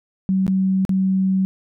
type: tone with dropouts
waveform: sine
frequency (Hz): 190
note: F#3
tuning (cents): +46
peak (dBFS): -15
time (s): 0.29-1.45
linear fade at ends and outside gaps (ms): 0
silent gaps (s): 0.466-0.479 / 0.851-0.893
effects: none